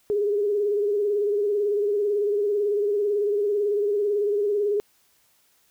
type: tone with vibrato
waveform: sine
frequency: 411 Hz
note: G#4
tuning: 18 cents flat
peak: -20 dBFS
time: 0.1-4.8 s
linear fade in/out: 0 ms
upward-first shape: sine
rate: 18 Hz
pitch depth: 52 cents each way
effects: white hiss -63 dBFS RMS until 5.7 s